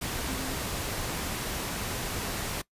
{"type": "tone in noise", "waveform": "sine", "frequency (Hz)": 262.7, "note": "C4", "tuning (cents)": 7, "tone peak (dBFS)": -37, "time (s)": [0.28, 0.54], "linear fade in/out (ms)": 10, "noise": "pink", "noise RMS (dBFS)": -33, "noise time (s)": [0.01, 2.62], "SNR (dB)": -7, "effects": ["noise-tail reverb RT60 0.1 s tail -20 dB re dry", "resampled to 32000 Hz"]}